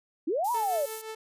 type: linear two-way sweep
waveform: sine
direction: up then down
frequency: 277.2 to 987.8 to 537 Hz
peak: -25 dBFS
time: 0.27-0.86 s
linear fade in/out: 10 ms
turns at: 0.52 s
type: high-pass noise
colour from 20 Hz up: white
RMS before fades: -40 dBFS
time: 0.44-1.02 s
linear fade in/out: 10 ms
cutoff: 6900 Hz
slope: 12 dB/octave
type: tone with tremolo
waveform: sawtooth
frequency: 440 Hz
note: A4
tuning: in tune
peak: -31 dBFS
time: 0.54-1.15 s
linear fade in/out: 5 ms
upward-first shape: triangle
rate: 5.8 Hz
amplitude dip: 70%
effects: resampled to 32000 Hz